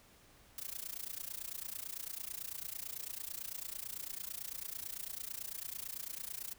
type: noise with amplitude modulation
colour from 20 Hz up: blue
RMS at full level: -40 dBFS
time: 0.58-6.54 s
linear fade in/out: 2 ms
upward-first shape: sine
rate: 29 Hz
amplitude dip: 95%
effects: pink hiss -63 dBFS RMS until 6.58 s